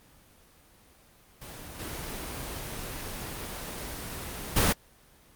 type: noise with level steps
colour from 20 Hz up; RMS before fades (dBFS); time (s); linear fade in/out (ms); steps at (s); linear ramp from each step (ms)
pink; -43 / -37 / -23; 1.41-4.73; 10; 1.79 / 4.56; 5
effects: pink hiss -58 dBFS RMS until 5.35 s + Opus 24 kbps